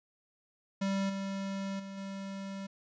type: tone with level steps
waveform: square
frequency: 195.3 Hz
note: G3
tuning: 6 cents flat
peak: -30 / -35 / -42 / -39 dBFS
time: 0.81-2.67 s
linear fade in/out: 10 ms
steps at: 1.09 / 1.79 / 1.97 s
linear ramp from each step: 10 ms
effects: resampled to 16000 Hz + 12-bit